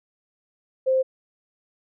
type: tone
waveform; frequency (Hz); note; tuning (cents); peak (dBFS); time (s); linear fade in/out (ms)
sine; 523.3; C5; 0; -17; 0.86-1.03; 20
effects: none